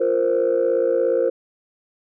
sine chord, F suspended fourth, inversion none, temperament equal, 349.2 / 466.2 / 523.3 Hz, F4 / Bb4 / C5, 0 / 0 / 0 cents, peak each -23 / -19 / -18 dBFS, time 0-1.3 s, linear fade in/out 10 ms, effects tanh soft clip ceiling -11 dBFS

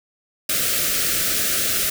white band-stop noise, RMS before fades -21 dBFS, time 0.49-1.9 s, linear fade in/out 5 ms, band 690 to 1200 Hz, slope 96 dB/octave, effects none

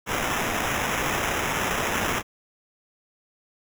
white noise with sample-and-hold, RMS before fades -26 dBFS, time 0.06-2.23 s, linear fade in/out 50 ms, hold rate 4410 Hz, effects none

